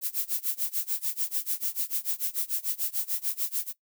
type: noise with tremolo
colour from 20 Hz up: violet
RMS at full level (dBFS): -27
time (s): 0.01-3.73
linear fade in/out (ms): 50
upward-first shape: sine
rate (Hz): 6.8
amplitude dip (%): 95
effects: noise-tail reverb RT60 0.1 s tail -18 dB re dry